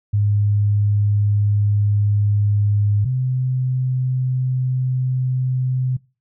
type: tone pair in turn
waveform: sine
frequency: 103.1 / 128.35 Hz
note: G#2 / C3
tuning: -12 / -33 cents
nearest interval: major third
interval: 379 cents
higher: second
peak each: -14 / -17 dBFS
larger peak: first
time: 0.13-3.05 / 3.05-5.97 s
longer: neither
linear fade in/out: 10 ms
effects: noise-tail reverb RT60 0.3 s tail -22 dB re dry